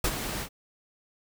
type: noise with ADSR envelope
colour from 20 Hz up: pink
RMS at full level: -24 dBFS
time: 0.04-0.49 s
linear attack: 5 ms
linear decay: 55 ms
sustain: -9 dB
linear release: 78 ms
effects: none